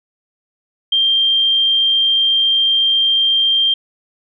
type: tone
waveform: sine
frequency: 3177 Hz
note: G7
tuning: 23 cents sharp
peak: -11 dBFS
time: 0.92-3.74 s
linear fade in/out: 5 ms
effects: none